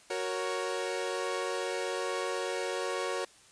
sawtooth chord, F# major, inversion none, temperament equal, 370 / 466.2 / 554.4 Hz, F#4 / A#4 / C#5, 0 / 0 / 0 cents, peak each -32 dBFS, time 0.1-3.25 s, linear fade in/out 5 ms, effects white hiss -58 dBFS RMS until 3.51 s + resampled to 22050 Hz

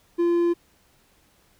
triangle tone, 344 Hz, F4, 26 cents flat, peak -16 dBFS, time 0.18-0.54 s, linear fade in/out 20 ms, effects pink hiss -61 dBFS RMS until 1.59 s

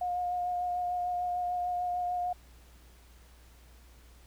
sine tone with vibrato, 715 Hz, F5, 41 cents sharp, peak -29 dBFS, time 0.01-2.33 s, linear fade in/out 5 ms, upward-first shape sine, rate 6.7 Hz, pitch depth 15 cents each way, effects added 60 Hz sine -54 dBFS peak until 4.26 s + pink hiss -61 dBFS RMS until 4.26 s

